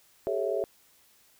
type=chord; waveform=sine; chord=A dominant seventh; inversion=third; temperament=equal with one note detuned; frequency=392 / 431.9 / 554.4 / 659.3 Hz; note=G4 / A4 / C#5 / E5; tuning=0 / -32 / 0 / 0 cents; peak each=-32 dBFS; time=0.27-0.64 s; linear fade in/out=0 ms; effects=white hiss -62 dBFS RMS until 1.39 s